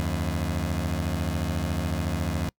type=beating tone pair; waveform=20% pulse; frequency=76.9 / 90.9 Hz; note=D#2 / F#2; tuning=-20 / -30 cents; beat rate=14 Hz; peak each=-23 / -24 dBFS; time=0-2.49 s; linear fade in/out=0 ms; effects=noise-tail reverb RT60 0.1 s tail -26 dB re dry